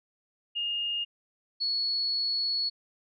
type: tone pair in turn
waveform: sine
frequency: 2837 / 4382 Hz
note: F7 / C#8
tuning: +27 / -21 cents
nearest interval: minor sixth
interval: 752 cents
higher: second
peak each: -28 / -26 dBFS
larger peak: second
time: 0.55-1.05 / 1.6-2.7 s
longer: second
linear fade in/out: 20 ms
effects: none